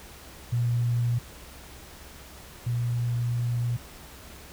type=tone pair in turn; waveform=sine; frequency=119.7 / 120.14 Hz; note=A#2 / B2; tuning=+46 / -47 cents; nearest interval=unison; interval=7 cents; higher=second; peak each=-22 / -24 dBFS; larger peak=first; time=0.52-1.19 / 2.66-3.77 s; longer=second; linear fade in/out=10 ms; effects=added 66 Hz sine -50 dBFS peak until 4.52 s + pink hiss -47 dBFS RMS until 4.52 s

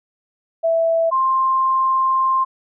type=tone pair in turn; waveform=sine; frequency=659.3 / 1053.7 Hz; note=E5 / C6; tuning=0 / +12 cents; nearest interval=minor sixth; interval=812 cents; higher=second; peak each=-14 dBFS; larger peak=neither; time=0.63-1.11 / 1.11-2.45 s; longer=second; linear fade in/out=20 ms; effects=none

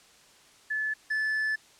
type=tone pair in turn; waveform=sine / triangle; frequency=1731 / 1739.1 Hz; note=A6 / A6; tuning=-29 / -21 cents; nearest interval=unison; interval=8 cents; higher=second; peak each=-27 / -24 dBFS; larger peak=second; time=0.7-0.94 / 1.1-1.56 s; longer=second; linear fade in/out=10 ms; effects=white hiss -57 dBFS RMS until 1.79 s + low-pass 8000 Hz 12 dB/octave

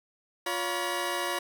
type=tone cluster; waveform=15% pulse; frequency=352.1 / 565 / 965 Hz; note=F4 / C#5 / B5; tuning=+14 / +33 / -40 cents; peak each=-27 dBFS; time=0.46-1.39 s; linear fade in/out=5 ms; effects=none

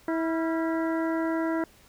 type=harmonic tone with a mistuned harmonic; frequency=325.5 Hz; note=E4; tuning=22 cents flat; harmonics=1 / 2 / 3 / 4 / 5 / 6; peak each=-26 / -32 / -36 / -38 / -40 / -42 dBFS; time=0.08-1.64 s; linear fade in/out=2 ms; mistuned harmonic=4; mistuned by=+84 cents; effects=pink hiss -57 dBFS RMS until 1.88 s

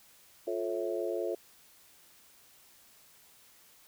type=harmonic tone with a mistuned harmonic; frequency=109.4 Hz; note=A2; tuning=9 cents flat; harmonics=3 / 4 / 5 / 6; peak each=-35 / -36 / -37 / -38 dBFS; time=0.47-1.35 s; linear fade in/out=5 ms; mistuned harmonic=3; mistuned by=+120 cents; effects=white hiss -60 dBFS RMS until 3.87 s

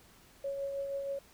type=tone with tremolo; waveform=sine; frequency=554.4 Hz; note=C#5; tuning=in tune; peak=-32 dBFS; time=0.44-1.19 s; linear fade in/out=5 ms; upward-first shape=triangle; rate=6.3 Hz; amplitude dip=40%; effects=pink hiss -60 dBFS RMS until 1.33 s

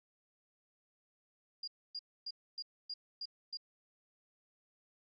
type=tone bursts; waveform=sine; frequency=4829 Hz; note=D8; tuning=47 cents sharp; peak=-39 dBFS; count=7; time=1.63-3.572 s; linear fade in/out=5 ms; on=46 ms; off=270 ms; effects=none

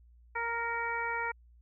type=harmonic tone with a mistuned harmonic; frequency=466.2 Hz; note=A#4; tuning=in tune; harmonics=1 / 2 / 3 / 4 / 5; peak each=-41 / -35 / -37 / -38 / -39 dBFS; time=0.35-1.32 s; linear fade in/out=10 ms; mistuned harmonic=5; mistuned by=-30 cents; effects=added 59 Hz sine -56 dBFS peak until 1.61 s

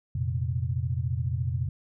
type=chord; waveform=sine; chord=F suspended fourth; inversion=none; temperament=equal; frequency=87.31 / 116.54 / 130.81 Hz; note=F2 / Bb2 / C3; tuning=0 / 0 / 0 cents; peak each=-30 dBFS; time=0.15-1.69 s; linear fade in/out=5 ms; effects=none

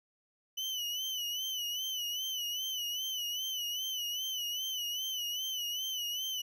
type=tone with vibrato; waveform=35% pulse; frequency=2992 Hz; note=F#7; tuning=19 cents sharp; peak=-32 dBFS; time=0.57-6.42 s; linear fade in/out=10 ms; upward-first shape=sine; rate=2.5 Hz; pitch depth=78 cents each way; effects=none

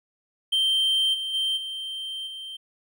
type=tone with level steps; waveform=triangle; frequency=3136 Hz; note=G7; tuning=in tune; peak=-18 / -26 / -21 / -29 / -33 dBFS; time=0.52-2.57 s; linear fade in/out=10 ms; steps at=1.13 / 1.33 / 1.56 / 2.26 s; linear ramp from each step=20 ms; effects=none

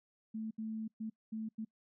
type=tone bursts at uneven times; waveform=sine; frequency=220 Hz; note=A3; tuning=in tune; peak=-37 dBFS; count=5; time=0.34-0.51 / 0.58-0.88 / 1-1.1 / 1.32-1.49 / 1.58-1.65 s; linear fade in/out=10 ms; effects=noise-tail reverb RT60 0.1 s tail -25 dB re dry

